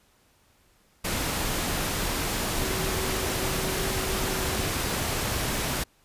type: tone in noise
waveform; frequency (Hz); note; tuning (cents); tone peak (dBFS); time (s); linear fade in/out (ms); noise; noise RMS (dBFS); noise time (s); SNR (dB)
sine; 379.4; F#4; +43; -35; 2.57-4.68; 10; pink; -28; 1.04-5.84; -10
effects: pink hiss -63 dBFS RMS until 6.04 s + resampled to 32000 Hz